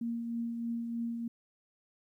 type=tone with tremolo; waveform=sine; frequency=233.1 Hz; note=A#3; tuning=in tune; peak=-31 dBFS; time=0.01-1.28 s; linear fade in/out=5 ms; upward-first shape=triangle; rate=3.2 Hz; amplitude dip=40%; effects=12-bit

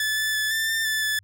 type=tone with pitch steps; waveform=sawtooth; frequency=1736 / 1747 / 1732 / 1777 / 1792 / 1751 / 1736 Hz; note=A6 / A6 / A6 / A6 / A6 / A6 / A6; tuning=-24 / -13 / -28 / +17 / +31 / -9 / -24 cents; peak=-19 dBFS; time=0-1.19 s; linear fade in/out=2 ms; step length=170 ms; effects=added 97 Hz sine -54 dBFS peak until 1.23 s

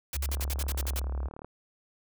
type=noise bursts; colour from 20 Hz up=white; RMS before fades=-35 dBFS; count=10; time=0.13-0.996 s; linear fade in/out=2 ms; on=38 ms; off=54 ms
type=tone with pitch glide; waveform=sine; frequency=68.7 to 65.41 Hz; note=C#2 to C2; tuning=-15 to 0 cents; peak=-29 dBFS; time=0.14-1.29 s; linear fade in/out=20 ms; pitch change=-85 cents; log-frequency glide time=0.56-1.12 s
type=click train; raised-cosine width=1 ms; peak=-28 dBFS; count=44; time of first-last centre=0.29-1.446 s; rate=37.2 Hz
effects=none

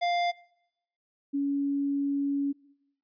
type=tone pair in turn; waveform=square / sine; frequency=698.5 / 281 Hz; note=F5 / C#4; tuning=0 / +24 cents; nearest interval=octave + major third; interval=1576 cents; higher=first; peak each=-25 dBFS; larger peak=neither; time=0.01-0.32 / 1.33-2.53 s; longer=second; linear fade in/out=20 ms; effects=noise-tail reverb RT60 0.8 s tail -22 dB re dry + resampled to 11025 Hz

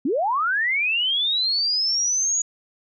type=linear sweep; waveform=sine; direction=up; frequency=233.1 to 6820 Hz; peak=-19 dBFS; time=0.05-2.42 s; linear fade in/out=5 ms; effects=none

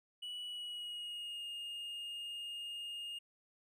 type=tone with pitch glide; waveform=triangle; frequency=2942 to 2839 Hz; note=F#7 to F7; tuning=-11 to +28 cents; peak=-40 dBFS; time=0.22-3.19 s; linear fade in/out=10 ms; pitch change=-61 cents; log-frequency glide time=0.45-1.45 s; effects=none

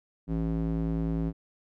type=tone with band-pass filter; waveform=square; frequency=55 Hz; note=A1; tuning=in tune; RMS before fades=-29 dBFS; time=0.27-1.33 s; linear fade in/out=50 ms; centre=220 Hz; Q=1.8; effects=none

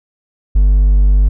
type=tone with hard clipping; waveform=triangle; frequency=49 Hz; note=G1; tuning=in tune; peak=-7 dBFS; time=0.55-1.29 s; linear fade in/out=10 ms; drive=5 dB; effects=none

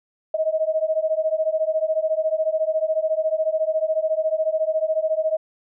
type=beating tone pair; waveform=sine; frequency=625 / 639 Hz; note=D#5 / D#5; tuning=+8 / +46 cents; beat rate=14 Hz; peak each=-22 dBFS; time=0.34-5.37 s; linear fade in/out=5 ms; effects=none

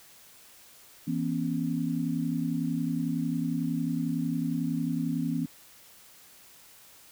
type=tone cluster; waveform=sine; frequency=165.3 / 241.4 / 272.4 Hz; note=E3 / B3 / C#4; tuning=+5 / -39 / -30 cents; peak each=-31 dBFS; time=1.07-5.46 s; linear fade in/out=10 ms; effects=white hiss -54 dBFS RMS until 7.11 s

